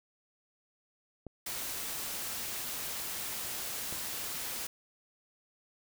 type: clicks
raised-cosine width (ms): 2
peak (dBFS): -29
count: 2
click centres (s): 1.267 / 3.926
type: noise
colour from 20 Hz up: white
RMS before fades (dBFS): -38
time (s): 1.46-4.67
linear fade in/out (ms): 5
effects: none